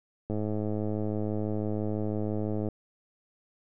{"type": "click train", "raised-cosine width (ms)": 2, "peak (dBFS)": -19, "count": 254, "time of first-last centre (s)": [0.3, 2.687], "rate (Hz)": 106, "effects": []}